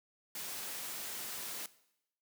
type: noise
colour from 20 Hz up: white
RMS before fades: -42 dBFS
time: 0.35-1.66 s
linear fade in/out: 2 ms
effects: noise-tail reverb RT60 0.8 s tail -18 dB re dry + high-pass 150 Hz 12 dB/octave